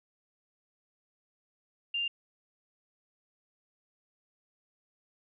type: tone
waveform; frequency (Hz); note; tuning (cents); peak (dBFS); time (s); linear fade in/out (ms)
sine; 2794; F7; 0; -29; 1.94-2.08; 5
effects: none